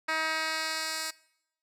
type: tone with band-pass filter sweep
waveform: 10% pulse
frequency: 317.4 Hz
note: D#4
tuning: 35 cents sharp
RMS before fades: -32 dBFS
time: 0.08-1.11 s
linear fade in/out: 10 ms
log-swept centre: 2200 to 7100 Hz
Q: 0.84
effects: noise-tail reverb RT60 0.8 s tail -22 dB re dry